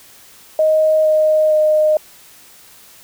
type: tone with pitch steps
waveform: sine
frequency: 625 / 620 / 615 Hz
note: D#5 / D#5 / D#5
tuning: +8 / -6 / -20 cents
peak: -10 dBFS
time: 0.59-1.97 s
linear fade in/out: 2 ms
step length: 460 ms
effects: white hiss -44 dBFS RMS until 3.03 s

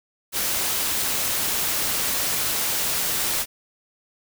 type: noise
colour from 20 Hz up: white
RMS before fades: -24 dBFS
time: 0.32-3.46 s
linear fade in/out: 50 ms
effects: none

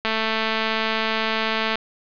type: click train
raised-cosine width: 0.3 ms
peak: -7 dBFS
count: 378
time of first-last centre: 0.05-1.756 s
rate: 221 Hz
effects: resampled to 11025 Hz + 8-bit

